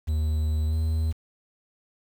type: tone with pitch glide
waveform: triangle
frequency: 77.78 to 79.64 Hz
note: D#2 to D#2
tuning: 0 to +41 cents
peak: -20 dBFS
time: 0.07-1.13 s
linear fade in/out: 20 ms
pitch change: +41 cents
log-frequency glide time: 0.68-0.75 s
effects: 8-bit